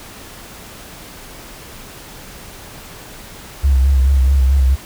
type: tone with vibrato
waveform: sine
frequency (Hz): 67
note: C2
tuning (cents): +42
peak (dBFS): -9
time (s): 3.63-4.76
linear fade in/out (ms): 20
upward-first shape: sine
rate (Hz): 4.6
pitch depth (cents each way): 60
effects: pink hiss -36 dBFS RMS until 4.85 s